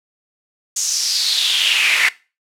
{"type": "noise with high-pass filter sweep", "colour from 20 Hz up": "brown", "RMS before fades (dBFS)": -17, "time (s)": [0.76, 2.09], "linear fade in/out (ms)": 5, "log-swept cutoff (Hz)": [6700, 2000], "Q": 4.8, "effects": ["noise-tail reverb RT60 0.3 s tail -20 dB re dry", "low-pass 12000 Hz 12 dB/octave"]}